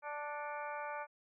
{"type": "harmonic tone with a mistuned harmonic", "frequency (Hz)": 294, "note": "D4", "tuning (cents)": 2, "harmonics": [2, 3, 4, 5, 6, 7, 8], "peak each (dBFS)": [-45, -43, -47, -47, -54, -56, -53], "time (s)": [0.02, 1.07], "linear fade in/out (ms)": 50, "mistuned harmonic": 7, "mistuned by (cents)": 92, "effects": []}